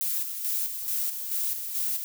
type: noise with tremolo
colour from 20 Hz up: violet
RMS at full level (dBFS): -28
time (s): 0.01-2.04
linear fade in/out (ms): 0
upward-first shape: square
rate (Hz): 2.3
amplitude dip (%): 50
effects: none